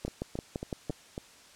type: two click trains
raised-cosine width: 2 ms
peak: -19 / -22 dBFS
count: 6 / 5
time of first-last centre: 0.05-0.897 / 0.08-1.179 s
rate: 5.9 / 3.64 Hz
effects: white hiss -55 dBFS RMS until 1.55 s + low-pass 8000 Hz 12 dB/octave